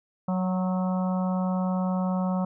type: harmonic tone with a mistuned harmonic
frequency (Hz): 185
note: F#3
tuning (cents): 0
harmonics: 1 / 3 / 4 / 5 / 6 / 7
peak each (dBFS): -24 / -34 / -36 / -38 / -40 / -41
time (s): 0.28-2.45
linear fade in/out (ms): 5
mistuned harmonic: 6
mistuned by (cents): -25
effects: none